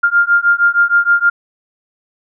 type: beating tone pair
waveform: sine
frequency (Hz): 1399 / 1405.4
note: F6 / F6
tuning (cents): +3 / +10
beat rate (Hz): 6.4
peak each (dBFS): -12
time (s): 0.03-1.3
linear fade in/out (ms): 10
effects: none